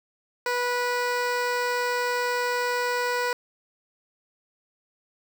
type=tone with notch filter; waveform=15% pulse; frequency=489.9 Hz; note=B4; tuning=14 cents flat; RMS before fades=-26 dBFS; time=0.46-3.33 s; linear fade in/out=2 ms; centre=11000 Hz; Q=0.88; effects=none